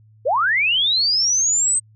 sine linear sweep, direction up, 440 to 8350 Hz, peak -15 dBFS, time 0.25-1.8 s, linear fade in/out 20 ms, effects added 108 Hz sine -48 dBFS peak until 1.95 s

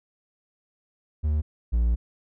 triangle tone pair in turn, 75.9 / 57.92 Hz, D#2 / A#1, -42 / -10 cents, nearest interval perfect fourth, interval 468 cents, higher first, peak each -19 / -17 dBFS, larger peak second, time 1.23-1.42 / 1.72-1.96 s, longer second, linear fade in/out 20 ms, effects none

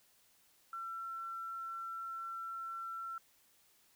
sine tone, 1349 Hz, E6, 40 cents sharp, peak -40 dBFS, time 0.73-3.18 s, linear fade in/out 2 ms, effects white hiss -69 dBFS RMS until 3.95 s

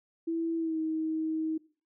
sine tone with pitch glide, 330 to 317.1 Hz, E4 to D#4, +2 to +33 cents, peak -28 dBFS, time 0.27-1.58 s, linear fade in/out 10 ms, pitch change -69 cents, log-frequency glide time 0.57-0.79 s, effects noise-tail reverb RT60 0.4 s tail -20 dB re dry

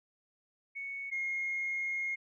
sine tone pair in turn, 2217 / 2146 Hz, C#7 / C7, 0 / +43 cents, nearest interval minor second, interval 57 cents, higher first, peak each -37 / -31 dBFS, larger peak second, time 0.75-1.11 / 1.11-2.16 s, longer second, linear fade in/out 20 ms, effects tanh soft clip ceiling -27 dBFS

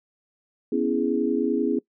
sine chord, C# minor seventh, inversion third, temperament equal, 246.9 / 277.2 / 329.6 / 415.3 Hz, B3 / C#4 / E4 / G#4, 0 / 0 / 0 / 0 cents, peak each -26 dBFS, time 0.72-1.79 s, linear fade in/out 5 ms, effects noise-tail reverb RT60 0.1 s tail -21 dB re dry

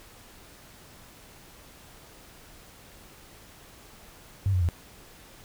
sine tone with pitch steps, 97.7 / 91.16 / 85.05 Hz, G2 / F#2 / F2, -5 / -25 / -45 cents, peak -21 dBFS, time 4.46-4.688 s, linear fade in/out 0 ms, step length 76 ms, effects pink hiss -51 dBFS RMS until 5.44 s

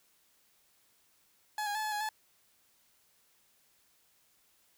30% pulse tone with pitch steps, 848 / 821 / 863 / 856 / 833 / 863 Hz, G#5 / G#5 / A5 / A5 / G#5 / A5, +36 / -20 / -34 / -48 / +5 / -34 cents, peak -30 dBFS, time 1.58-2.09 s, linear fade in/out 2 ms, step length 85 ms, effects white hiss -69 dBFS RMS until 4.77 s

